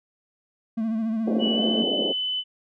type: tone with vibrato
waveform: triangle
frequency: 222.8 Hz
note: A3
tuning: 22 cents sharp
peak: -21 dBFS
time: 0.77-1.83 s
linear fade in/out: 10 ms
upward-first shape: sine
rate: 14 Hz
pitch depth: 49 cents each way
type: band-pass noise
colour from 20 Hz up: pink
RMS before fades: -27 dBFS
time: 1.26-2.13 s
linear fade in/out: 20 ms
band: 210 to 680 Hz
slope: 48 dB/octave
type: tone with pitch glide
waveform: sine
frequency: 2951 to 3013 Hz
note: F#7 to F#7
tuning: -5 to +31 cents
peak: -24 dBFS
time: 1.39-2.44 s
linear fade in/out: 50 ms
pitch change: +36 cents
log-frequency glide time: 1.53-1.62 s
effects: none